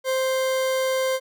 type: tone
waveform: 40% pulse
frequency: 523.3 Hz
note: C5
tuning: in tune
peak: -20 dBFS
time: 0.04-1.2 s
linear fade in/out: 50 ms
effects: none